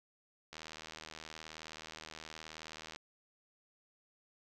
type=click train; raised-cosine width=0.2 ms; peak=-29 dBFS; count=193; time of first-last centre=0.53-2.96 s; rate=79 Hz; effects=none